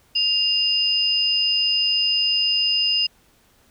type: tone pair together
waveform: sine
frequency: 2810 / 4997 Hz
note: F7 / D#8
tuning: +10 / +7 cents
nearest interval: minor seventh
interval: 997 cents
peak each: -20 dBFS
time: 0.15-3.07 s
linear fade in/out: 10 ms
effects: pink hiss -58 dBFS RMS until 3.7 s